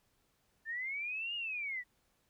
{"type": "linear two-way sweep", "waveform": "sine", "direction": "up then down", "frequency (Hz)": [1760, 2875, 1908], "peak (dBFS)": -36, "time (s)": [0.65, 1.84], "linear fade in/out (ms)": 50, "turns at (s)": 1.35, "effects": ["pink hiss -75 dBFS RMS until 2.29 s"]}